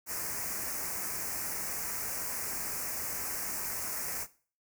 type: band-stop noise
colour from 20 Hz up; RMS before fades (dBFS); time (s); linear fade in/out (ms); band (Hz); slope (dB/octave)
white; -36; 0.06-4.27; 50; 2400 to 5100; 48
effects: noise-tail reverb RT60 0.4 s tail -17 dB re dry